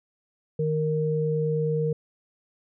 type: tone pair together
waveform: sine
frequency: 155 / 464.5 Hz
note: D#3 / A#4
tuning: -6 / -6 cents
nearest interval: octave + perfect fifth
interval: 1900 cents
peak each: -25 dBFS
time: 0.59-1.93 s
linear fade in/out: 5 ms
effects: none